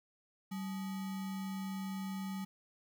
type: tone with sample-and-hold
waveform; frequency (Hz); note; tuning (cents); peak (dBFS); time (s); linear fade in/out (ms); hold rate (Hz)
sine; 192.2; G3; -34; -37; 0.51-2.45; 10; 1050
effects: none